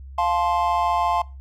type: chord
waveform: triangle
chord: F major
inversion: none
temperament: just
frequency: 698.5 / 873.1 / 1047.7 Hz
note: F5 / A5 / C6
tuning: 0 / -14 / +2 cents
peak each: -21 dBFS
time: 0.18-1.22 s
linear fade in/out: 5 ms
effects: noise-tail reverb RT60 0.3 s tail -22 dB re dry + added 67 Hz sine -36 dBFS peak until 1.4 s